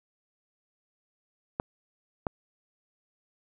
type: clicks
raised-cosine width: 1 ms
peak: -14 dBFS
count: 2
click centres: 1.599 / 2.268 s
effects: none